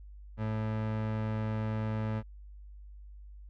30% pulse tone, 109 Hz, A2, 16 cents flat, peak -28 dBFS, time 0.37-2.23 s, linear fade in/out 50 ms, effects added 50 Hz sine -46 dBFS peak until 3.49 s + low-pass 2000 Hz 12 dB/octave

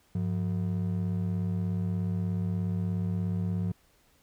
triangle ring-modulated tone, 138.59 Hz, C#3, in tune, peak -22 dBFS, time 0.15-3.72 s, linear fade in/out 2 ms, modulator 38.4 Hz, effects pink hiss -65 dBFS RMS until 4.22 s

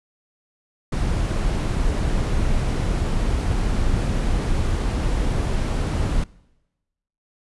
brown noise, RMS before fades -21 dBFS, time 0.92-6.24 s, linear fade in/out 5 ms, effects noise-tail reverb RT60 1.0 s tail -23 dB re dry + resampled to 24000 Hz

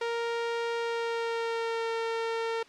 sawtooth tone with pitch glide, 466.2 to 455.8 Hz, A#4 to A#4, 0 to -39 cents, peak -25 dBFS, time 0.01-2.63 s, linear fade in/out 5 ms, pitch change -39 cents, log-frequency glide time 0.76-1.91 s, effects white hiss -55 dBFS RMS until 2.68 s + low-pass 4000 Hz 12 dB/octave

